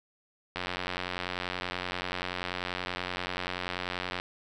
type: click train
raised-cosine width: 0.3 ms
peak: -16 dBFS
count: 330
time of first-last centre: 0.56-4.199 s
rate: 90.4 Hz
effects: none